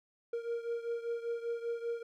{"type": "beating tone pair", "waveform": "triangle", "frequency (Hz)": [466.2, 471.3], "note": ["A#4", "A#4"], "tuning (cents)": [0, 19], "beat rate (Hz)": 5.1, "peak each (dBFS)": [-34, -38], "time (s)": [0.33, 2.03], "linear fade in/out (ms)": 5, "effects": []}